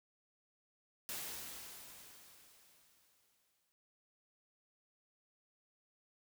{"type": "noise with exponential decay", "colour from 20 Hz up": "white", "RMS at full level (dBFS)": -42, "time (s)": [1.09, 3.72], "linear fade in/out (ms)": 0, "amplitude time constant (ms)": 570, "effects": []}